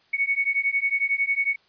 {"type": "beating tone pair", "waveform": "sine", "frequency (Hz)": [2217, 2228], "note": ["C#7", "C#7"], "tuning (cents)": [0, 8], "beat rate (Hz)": 11, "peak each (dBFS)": -24, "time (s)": [0.13, 1.56], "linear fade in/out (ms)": 10, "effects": ["white hiss -61 dBFS RMS until 1.68 s", "resampled to 11025 Hz"]}